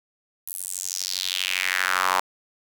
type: tone with high-pass filter sweep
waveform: sawtooth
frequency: 92.5 Hz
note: F#2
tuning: in tune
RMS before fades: -26 dBFS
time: 0.47-2.2 s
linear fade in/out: 5 ms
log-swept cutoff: 12000 to 930 Hz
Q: 3.1
effects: 7-bit